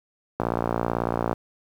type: click train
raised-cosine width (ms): 1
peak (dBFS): -9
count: 55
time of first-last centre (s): 0.4-1.329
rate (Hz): 58.1
effects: high-pass 80 Hz 12 dB/octave + 8-bit